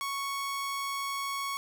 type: tone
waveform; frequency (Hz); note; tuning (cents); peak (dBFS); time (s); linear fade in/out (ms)
sawtooth; 1108.7; C#6; 0; -28; 0.01-1.57; 0
effects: none